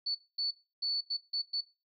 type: tone bursts at uneven times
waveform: sine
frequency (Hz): 4463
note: C#8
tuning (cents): +11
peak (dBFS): -30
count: 6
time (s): 0.06-0.15 / 0.38-0.51 / 0.82-1.01 / 1.1-1.17 / 1.33-1.42 / 1.53-1.61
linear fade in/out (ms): 10
effects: noise-tail reverb RT60 0.3 s tail -18 dB re dry